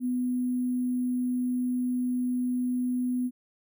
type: tone with sample-and-hold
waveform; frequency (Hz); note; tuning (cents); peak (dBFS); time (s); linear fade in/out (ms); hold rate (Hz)
sine; 249.6; B3; +19; -25; 0-3.31; 50; 11025
effects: none